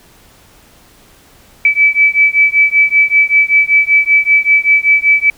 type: beating tone pair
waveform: sine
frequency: 2300 / 2305.2 Hz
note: D7 / D7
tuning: -37 / -33 cents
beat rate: 5.2 Hz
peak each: -10 dBFS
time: 1.65-5.3 s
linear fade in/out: 2 ms
effects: pink hiss -45 dBFS RMS until 5.37 s